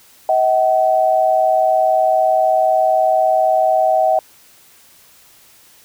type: tone pair together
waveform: sine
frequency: 638 / 758 Hz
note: D#5 / F#5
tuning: +43 / +42 cents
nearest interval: minor third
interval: 299 cents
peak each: -14 dBFS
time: 0.29-4.19 s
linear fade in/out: 2 ms
effects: white hiss -48 dBFS RMS until 5.84 s